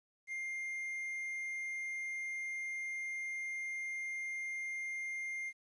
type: tone with quantisation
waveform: triangle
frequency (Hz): 2110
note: C7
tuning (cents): +14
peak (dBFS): -36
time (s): 0.27-5.53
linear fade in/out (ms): 50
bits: 11
effects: resampled to 24000 Hz